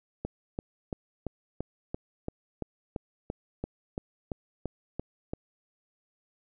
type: click train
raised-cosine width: 2 ms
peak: -19 dBFS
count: 16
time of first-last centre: 0.25-5.335 s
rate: 2.95 Hz
effects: none